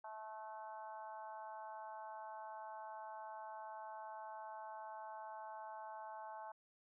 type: harmonic tone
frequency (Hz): 217.4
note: A3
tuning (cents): -21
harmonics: 3 / 4 / 5 / 6 / 7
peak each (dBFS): -54 / -49 / -56 / -63 / -61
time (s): 0.04-6.52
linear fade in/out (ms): 5
effects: none

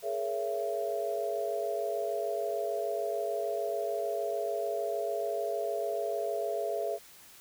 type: chord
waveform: sine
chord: A# half-diminished seventh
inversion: third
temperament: just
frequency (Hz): 419.5 / 466.2 / 559.4 / 671.3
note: G#4 / A#4 / C#5 / E5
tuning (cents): +17 / 0 / +16 / +31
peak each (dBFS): -35 / -39 / -37 / -33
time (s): 0.02-6.99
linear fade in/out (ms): 50
effects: white hiss -54 dBFS RMS until 7.4 s

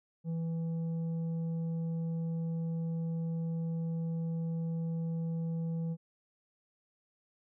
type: tone with tanh clipping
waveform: triangle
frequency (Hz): 164.8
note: E3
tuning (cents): 0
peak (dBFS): -33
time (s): 0.24-5.97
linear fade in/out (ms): 50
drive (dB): 10
effects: none

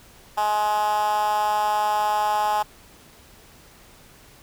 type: tone with high-pass filter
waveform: 10% pulse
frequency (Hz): 210.4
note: G#3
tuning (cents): +23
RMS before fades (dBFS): -22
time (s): 0.37-2.63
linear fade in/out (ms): 10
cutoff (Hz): 830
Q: 5.2
effects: pink hiss -50 dBFS RMS until 4.42 s

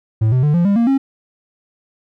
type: tone with pitch steps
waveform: triangle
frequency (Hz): 110 / 127.83 / 148.54 / 172.61 / 200.6 / 233.1 / 270.9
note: A2 / C3 / D3 / F3 / G3 / A#3 / C#4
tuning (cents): 0 / -40 / +20 / -20 / +40 / 0 / -40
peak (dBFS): -9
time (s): 0.21-0.98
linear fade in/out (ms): 10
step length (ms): 110
effects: none

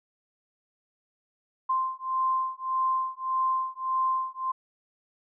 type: beating tone pair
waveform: sine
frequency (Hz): 1044 / 1045.7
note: C6 / C6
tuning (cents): -4 / -1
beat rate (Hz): 1.7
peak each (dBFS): -28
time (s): 1.69-4.52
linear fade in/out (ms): 10
effects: none

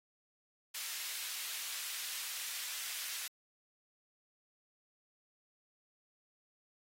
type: high-pass noise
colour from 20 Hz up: pink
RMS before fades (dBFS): -42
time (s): 0.74-3.28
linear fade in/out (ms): 10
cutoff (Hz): 2400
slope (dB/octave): 12
effects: AAC 48 kbps

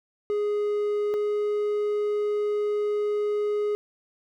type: tone pair in turn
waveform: triangle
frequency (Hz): 415.3 / 416.8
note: G#4 / G#4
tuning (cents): 0 / +6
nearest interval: unison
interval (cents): 6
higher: second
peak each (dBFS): -21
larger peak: neither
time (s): 0.3-1.14 / 1.14-3.75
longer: second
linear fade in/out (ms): 0
effects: none

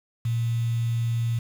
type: tone with quantisation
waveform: sine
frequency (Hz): 116.54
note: A#2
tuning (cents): 0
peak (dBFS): -22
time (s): 0.25-1.39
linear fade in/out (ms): 5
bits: 7
effects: none

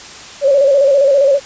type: tone with vibrato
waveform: sine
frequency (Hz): 554.4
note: C#5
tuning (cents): 0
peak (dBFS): -7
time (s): 0.41-1.4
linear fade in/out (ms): 50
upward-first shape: square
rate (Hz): 15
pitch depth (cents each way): 55
effects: white hiss -33 dBFS RMS until 1.45 s + resampled to 16000 Hz

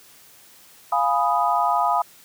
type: chord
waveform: sine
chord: F half-diminished seventh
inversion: none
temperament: equal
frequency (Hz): 698.5 / 830.6 / 987.8 / 1244.5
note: F5 / Ab5 / Cb6 / Eb6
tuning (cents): 0 / 0 / 0 / 0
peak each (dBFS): -23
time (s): 0.92-2.02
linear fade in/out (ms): 5
effects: white hiss -50 dBFS RMS until 2.24 s + high-pass 60 Hz 12 dB/octave

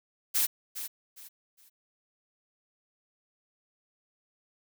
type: noise with echo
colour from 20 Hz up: blue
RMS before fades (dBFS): -26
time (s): 0.34-0.47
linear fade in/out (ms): 20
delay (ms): 410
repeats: 3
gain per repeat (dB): -11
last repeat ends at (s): 1.7
effects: none

